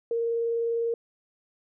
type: tone with vibrato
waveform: sine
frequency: 463.8 Hz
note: A#4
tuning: 9 cents flat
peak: -24 dBFS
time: 0.11-0.94 s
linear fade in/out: 2 ms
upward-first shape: sine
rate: 20 Hz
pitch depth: 15 cents each way
effects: none